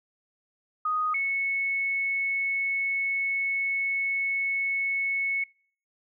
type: tone pair in turn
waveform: sine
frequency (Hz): 1244.5 / 2204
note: D#6 / C#7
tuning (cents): 0 / -11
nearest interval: minor seventh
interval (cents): 989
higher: second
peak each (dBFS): -24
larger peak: neither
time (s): 0.85-1.14 / 1.14-5.44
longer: second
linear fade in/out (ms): 5
effects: noise-tail reverb RT60 0.5 s tail -25 dB re dry